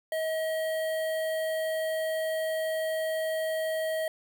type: tone with notch filter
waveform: square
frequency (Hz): 637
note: D#5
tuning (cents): +41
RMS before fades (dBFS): -30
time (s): 0.12-4.08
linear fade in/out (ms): 2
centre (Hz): 5800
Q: 0.88
effects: 9-bit